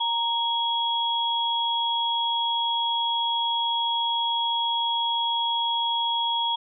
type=tone pair together; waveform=sine; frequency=932.3 / 3322 Hz; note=A#5 / G#7; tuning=0 / 0 cents; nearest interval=octave + minor seventh; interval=2200 cents; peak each=-25 dBFS; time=0-6.56 s; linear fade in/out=10 ms; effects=none